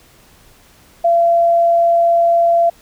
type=tone; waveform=sine; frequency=681 Hz; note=F5; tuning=44 cents flat; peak=-9 dBFS; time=1.04-2.7 s; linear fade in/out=10 ms; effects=pink hiss -48 dBFS RMS until 2.81 s